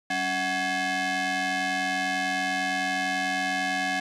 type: ring-modulated tone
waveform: sawtooth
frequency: 466.2 Hz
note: A#4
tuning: in tune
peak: -18 dBFS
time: 0.1-4 s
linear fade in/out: 5 ms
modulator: 1210 Hz
effects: low-pass 7000 Hz 12 dB/octave